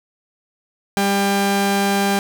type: tone pair together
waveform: sawtooth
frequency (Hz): 198.9 / 397.8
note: G3 / G4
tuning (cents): +25 / +25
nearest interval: octave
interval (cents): 1200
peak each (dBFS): -14 / -13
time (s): 0.97-2.19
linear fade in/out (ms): 0
effects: 7-bit